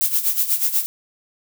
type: noise with tremolo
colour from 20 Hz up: violet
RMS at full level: -17 dBFS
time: 0.01-0.86 s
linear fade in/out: 0 ms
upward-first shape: sine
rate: 8.2 Hz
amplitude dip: 75%
effects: none